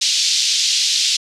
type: band-pass noise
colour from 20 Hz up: white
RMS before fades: -17 dBFS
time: 0.01-1.17 s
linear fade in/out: 10 ms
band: 3200 to 5800 Hz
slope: 24 dB/octave
effects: low-pass 11000 Hz 12 dB/octave